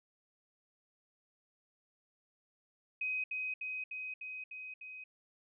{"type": "tone with echo", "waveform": "sine", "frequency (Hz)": 2519, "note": "D#7", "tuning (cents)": 21, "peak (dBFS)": -33, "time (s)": [3.01, 3.24], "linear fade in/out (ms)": 5, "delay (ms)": 300, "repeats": 6, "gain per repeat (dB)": -2, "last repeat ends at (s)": 5.04, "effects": []}